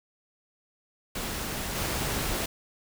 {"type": "noise with level steps", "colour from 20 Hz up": "pink", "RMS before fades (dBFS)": [-33, -30], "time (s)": [1.15, 2.46], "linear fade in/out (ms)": 5, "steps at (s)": 1.75, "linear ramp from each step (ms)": 10, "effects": []}